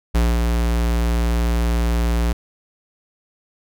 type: tone with ADSR envelope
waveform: square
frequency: 58.27 Hz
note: A#1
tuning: in tune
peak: -14 dBFS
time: 0.14-2.33 s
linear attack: 15 ms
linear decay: 220 ms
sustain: -3 dB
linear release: 7 ms
effects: none